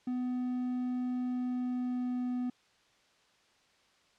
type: tone with pitch glide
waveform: triangle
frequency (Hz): 250 to 248.3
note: B3 to B3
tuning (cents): +21 to +9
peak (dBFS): -29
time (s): 0.07-2.5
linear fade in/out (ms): 5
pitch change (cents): -12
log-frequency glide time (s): 1.25-2.38
effects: white hiss -67 dBFS RMS until 4.18 s + low-pass 5000 Hz 12 dB/octave